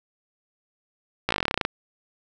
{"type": "slowing click train", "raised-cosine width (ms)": 0.3, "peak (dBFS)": -6, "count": 15, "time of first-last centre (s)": [1.29, 1.651], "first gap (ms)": 16, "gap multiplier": 1.07, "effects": []}